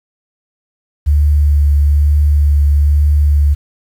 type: tone with vibrato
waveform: sine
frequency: 73 Hz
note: D2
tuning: 10 cents flat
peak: -7 dBFS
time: 1.06-3.55 s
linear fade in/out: 20 ms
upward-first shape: triangle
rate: 1.1 Hz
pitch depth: 21 cents each way
effects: 7-bit